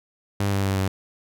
sawtooth tone with pitch steps, 100.2 / 98.59 / 97.01 / 95.45 Hz, G2 / G2 / G2 / G2, +38 / +10 / -18 / -46 cents, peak -17 dBFS, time 0.4-0.88 s, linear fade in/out 5 ms, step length 120 ms, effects none

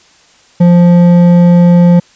sine tone with hard clipping, 174.61 Hz, F3, in tune, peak -4 dBFS, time 0.6-2 s, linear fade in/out 10 ms, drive 8 dB, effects white hiss -45 dBFS RMS until 2.15 s + resampled to 16000 Hz

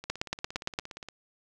two click trains, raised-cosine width 0.2 ms, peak -12 / -24 dBFS, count 7 / 19, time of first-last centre 0.1-0.789 / 0.04-1.087 s, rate 8.71 / 17.2 Hz, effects none

